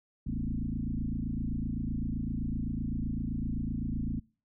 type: tone with frequency modulation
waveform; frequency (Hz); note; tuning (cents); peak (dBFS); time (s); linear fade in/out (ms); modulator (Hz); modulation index
sine; 140; C#3; +18; -30; 0.26-4.2; 10; 27.8; 4.5
effects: noise-tail reverb RT60 0.4 s tail -26 dB re dry